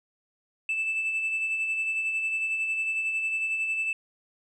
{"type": "tone with tremolo", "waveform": "sine", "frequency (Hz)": 2637, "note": "E7", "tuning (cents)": 0, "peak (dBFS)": -22, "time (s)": [0.69, 3.93], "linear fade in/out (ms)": 2, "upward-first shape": "sine", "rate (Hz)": 11, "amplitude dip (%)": 45, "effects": ["tanh soft clip ceiling -23 dBFS"]}